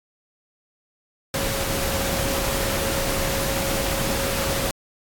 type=tone in noise; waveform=sine; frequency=546 Hz; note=C#5; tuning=26 cents flat; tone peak=-29 dBFS; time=1.34-4.71 s; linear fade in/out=2 ms; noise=pink; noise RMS=-25 dBFS; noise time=1.34-4.71 s; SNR=-7 dB; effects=AAC 64 kbps